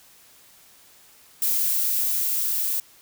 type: noise with level ramp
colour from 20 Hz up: violet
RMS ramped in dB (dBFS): -22 to -25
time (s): 1.42-2.8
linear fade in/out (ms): 2
effects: white hiss -53 dBFS RMS until 3.01 s